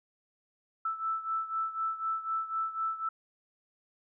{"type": "beating tone pair", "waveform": "sine", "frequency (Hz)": [1318.5, 1322.5], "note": ["E6", "E6"], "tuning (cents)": [0, 5], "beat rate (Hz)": 4, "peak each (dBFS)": [-32, -36], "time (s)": [0.85, 3.09], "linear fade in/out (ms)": 5, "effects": []}